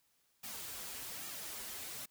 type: noise with flanger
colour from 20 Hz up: white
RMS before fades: -45 dBFS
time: 0.43-2.06 s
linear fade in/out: 10 ms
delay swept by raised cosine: 1.9 to 6.9 ms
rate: 1.2 Hz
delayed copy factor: -0.9
effects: white hiss -75 dBFS RMS until 2.1 s